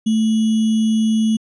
sine tone with sample-and-hold, 220 Hz, A3, in tune, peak -13 dBFS, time 0.06-1.37 s, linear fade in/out 10 ms, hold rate 3150 Hz, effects resampled to 24000 Hz

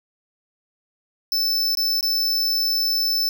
square tone with dropouts, 5280 Hz, E8, 2 cents sharp, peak -19 dBFS, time 1.32-3.29 s, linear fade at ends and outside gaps 1 ms, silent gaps 1.751-1.772 / 2.009-2.028 s, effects none

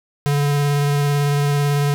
square tone with vibrato, 143.9 Hz, D3, 35 cents flat, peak -16 dBFS, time 0.26-1.94 s, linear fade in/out 0 ms, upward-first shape square, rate 18 Hz, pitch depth 10 cents each way, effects none

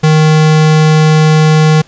square tone, 155.56 Hz, D#3, in tune, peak -5 dBFS, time 0.03-1.82 s, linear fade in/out 10 ms, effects pink hiss -43 dBFS RMS until 1.87 s + resampled to 16000 Hz

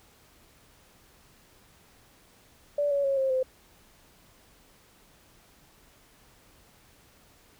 sine tone with pitch steps, 580 / 563.8 / 548.1 / 532.8 / 517.9 Hz, D5 / C#5 / C#5 / C5 / C5, -22 / +29 / -20 / +31 / -18 cents, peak -23 dBFS, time 2.78-3.43 s, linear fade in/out 5 ms, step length 130 ms, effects pink hiss -59 dBFS RMS until 7.59 s

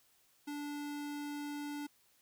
square tone, 291.3 Hz, D4, 14 cents flat, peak -40 dBFS, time 0.47-1.87 s, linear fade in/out 10 ms, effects white hiss -70 dBFS RMS until 2.21 s

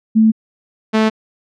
sine / sawtooth tone pair in turn, 220.3 / 218.7 Hz, A3 / A3, +2 / -10 cents, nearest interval unison, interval 12 cents, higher first, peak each -7 dBFS, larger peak neither, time 0.15-0.32 / 0.93-1.1 s, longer neither, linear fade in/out 20 ms, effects low-pass 4000 Hz 12 dB/octave

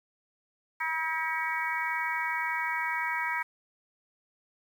harmonic tone, 320.6 Hz, E4, 48 cents flat, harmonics 3 / 4 / 5 / 6 / 7, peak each -33 / -38 / -36 / -34 / -34 dBFS, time 0.8-3.43 s, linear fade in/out 10 ms, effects 9-bit

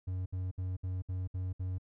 triangle tone bursts, 92.3 Hz, F#2, 4 cents flat, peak -31 dBFS, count 7, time 0.07-1.784 s, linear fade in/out 10 ms, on 190 ms, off 64 ms, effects none

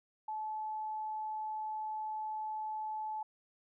sine tone, 864 Hz, A5, 32 cents flat, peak -36 dBFS, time 0.28-3.23 s, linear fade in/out 5 ms, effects none

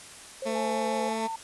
sine tone with vibrato, 523.3 Hz, C5, in tune, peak -31 dBFS, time 0.42-1.09 s, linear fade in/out 5 ms, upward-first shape sine, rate 6.2 Hz, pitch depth 49 cents each way
15% pulse tone, 222.7 Hz, A3, 21 cents sharp, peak -23 dBFS, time 0.45-1.28 s, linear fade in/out 20 ms
sine tone with pitch glide, 850 to 898.5 Hz, G#5 to A5, +40 to +36 cents, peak -31 dBFS, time 0.55-1.36 s, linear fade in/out 5 ms, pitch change +96 cents, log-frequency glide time 1.09-1.18 s
effects white hiss -46 dBFS RMS until 1.43 s + resampled to 24000 Hz

